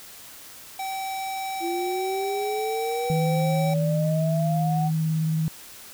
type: tone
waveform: square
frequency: 770 Hz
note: G5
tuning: 31 cents flat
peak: -29 dBFS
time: 0.79-3.74 s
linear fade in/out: 5 ms
type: exponential sweep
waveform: sine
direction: up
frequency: 336.2 to 758 Hz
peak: -26 dBFS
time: 1.6-4.91 s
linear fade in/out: 50 ms
type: tone with vibrato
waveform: sine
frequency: 159 Hz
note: D#3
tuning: 38 cents sharp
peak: -21 dBFS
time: 3.1-5.48 s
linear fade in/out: 0 ms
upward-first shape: sine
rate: 18 Hz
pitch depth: 19 cents each way
effects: white hiss -44 dBFS RMS until 5.93 s